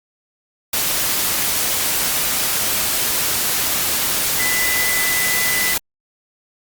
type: tone in noise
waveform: sine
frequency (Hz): 2000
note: B6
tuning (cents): +21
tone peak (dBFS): -20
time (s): 4.39-5.74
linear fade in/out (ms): 5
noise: white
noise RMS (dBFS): -19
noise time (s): 0.73-5.78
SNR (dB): -4
effects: Opus 48 kbps